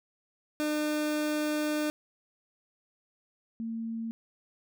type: tone pair in turn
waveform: 30% pulse / sine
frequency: 301.9 / 227 Hz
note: D4 / A#3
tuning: +48 / -46 cents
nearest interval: perfect fourth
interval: 494 cents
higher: first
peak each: -25 / -32 dBFS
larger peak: first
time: 0.6-1.9 / 3.6-4.11 s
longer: first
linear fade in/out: 0 ms
effects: none